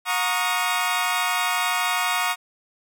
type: chord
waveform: 20% pulse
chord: D# minor seventh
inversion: first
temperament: equal with one note detuned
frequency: 721.8 / 932.3 / 1108.7 / 1244.5 Hz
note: F#5 / A#5 / C#6 / D#6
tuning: -43 / 0 / 0 / 0 cents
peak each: -22 dBFS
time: 0.05-2.36 s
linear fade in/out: 50 ms
effects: none